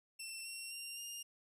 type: tone with pitch steps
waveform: 15% pulse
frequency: 2691 / 2732 / 2773 / 2815 Hz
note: E7 / F7 / F7 / F7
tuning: +35 / -39 / -13 / +13 cents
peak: -37 dBFS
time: 0.19-1.23 s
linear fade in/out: 10 ms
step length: 260 ms
effects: resampled to 32000 Hz + 13-bit